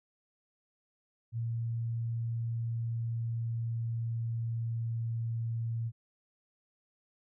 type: tone with pitch glide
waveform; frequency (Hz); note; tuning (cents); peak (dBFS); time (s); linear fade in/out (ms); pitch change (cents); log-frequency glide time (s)
sine; 115.7 to 114.97; A#2 to A#2; -13 to -23; -31; 1.32-5.92; 50; -10; 2.45-5.32
effects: none